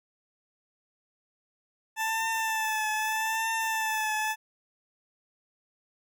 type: tone with vibrato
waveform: 20% pulse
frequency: 880 Hz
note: A5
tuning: in tune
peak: -22 dBFS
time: 1.96-4.36 s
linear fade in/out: 50 ms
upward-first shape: triangle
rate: 0.8 Hz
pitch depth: 44 cents each way
effects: none